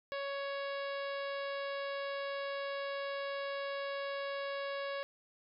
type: harmonic tone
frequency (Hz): 557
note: C#5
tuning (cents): +8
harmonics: 1 / 2 / 3 / 4 / 5 / 6 / 7 / 8 / 9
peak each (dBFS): -38 / -44 / -45 / -50 / -51 / -54 / -53 / -57 / -58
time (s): 0.12-5.03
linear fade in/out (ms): 0
effects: none